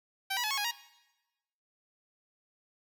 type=tone with pitch steps; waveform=10% pulse; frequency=775 / 972 / 855 / 1099 / 825 / 944 Hz; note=G5 / B5 / A5 / C#6 / G#5 / A#5; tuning=-20 / -28 / -50 / -15 / -12 / +22 cents; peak=-22 dBFS; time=0.3-0.714 s; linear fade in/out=10 ms; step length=69 ms; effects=noise-tail reverb RT60 1.0 s tail -18 dB re dry